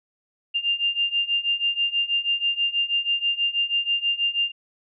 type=beating tone pair; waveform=sine; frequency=2794 / 2800.2 Hz; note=F7 / F7; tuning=0 / +4 cents; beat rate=6.2 Hz; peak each=-25 / -23 dBFS; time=0.54-4.52 s; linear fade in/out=20 ms; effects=none